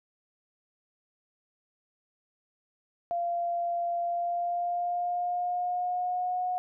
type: tone with pitch glide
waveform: sine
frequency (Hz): 691 to 727.9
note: F5 to F#5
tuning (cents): -19 to -29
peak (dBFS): -27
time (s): 3.11-6.58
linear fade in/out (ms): 0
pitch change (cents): +90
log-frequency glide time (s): 4.01-6.42
effects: none